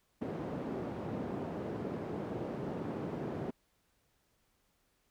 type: band-pass noise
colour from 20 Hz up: white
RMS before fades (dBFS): -39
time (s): 0.21-3.51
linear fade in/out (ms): 10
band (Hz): 130 to 390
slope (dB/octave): 12
effects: pink hiss -75 dBFS RMS until 5.1 s